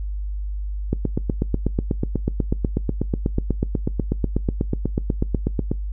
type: click train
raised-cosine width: 3 ms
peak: -7 dBFS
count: 40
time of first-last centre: 0.93-5.715 s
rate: 8.15 Hz
effects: noise-tail reverb RT60 0.2 s tail -24 dB re dry + added 50 Hz sine -24 dBFS peak until 5.92 s